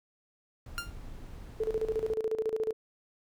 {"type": "noise", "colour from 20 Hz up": "brown", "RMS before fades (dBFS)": -44, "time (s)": [0.66, 2.14], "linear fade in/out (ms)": 2}
{"type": "tone with exponential decay", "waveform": "sawtooth", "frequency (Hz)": 1396.9, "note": "F6", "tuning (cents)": 0, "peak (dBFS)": -26, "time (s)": [0.78, 0.94], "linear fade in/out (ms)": 0, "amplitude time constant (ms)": 34}
{"type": "tone with tremolo", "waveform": "sine", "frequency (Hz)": 440, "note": "A4", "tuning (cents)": 0, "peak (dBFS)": -26, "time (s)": [1.6, 2.73], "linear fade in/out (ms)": 5, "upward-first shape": "square", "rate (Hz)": 14, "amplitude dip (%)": 75}
{"effects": []}